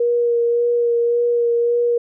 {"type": "tone with vibrato", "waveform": "sine", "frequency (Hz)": 474.3, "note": "A#4", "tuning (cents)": 30, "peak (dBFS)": -14, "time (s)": [0, 1.98], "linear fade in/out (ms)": 5, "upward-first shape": "sine", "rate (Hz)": 1.8, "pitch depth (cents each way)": 15, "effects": []}